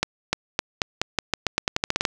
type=accelerating click train; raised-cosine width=0.2 ms; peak=-3 dBFS; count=16; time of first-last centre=0.03-2.052 s; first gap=300 ms; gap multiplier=0.87; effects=none